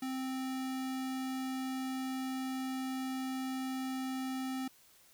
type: tone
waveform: square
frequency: 261.6 Hz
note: C4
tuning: in tune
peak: -36 dBFS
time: 0.02-4.68 s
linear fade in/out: 5 ms
effects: white hiss -63 dBFS RMS until 5.13 s